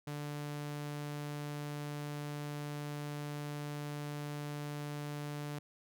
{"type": "tone", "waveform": "sawtooth", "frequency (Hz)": 146.83, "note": "D3", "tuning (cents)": 0, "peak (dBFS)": -35, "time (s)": [0.07, 5.59], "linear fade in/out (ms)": 5, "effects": []}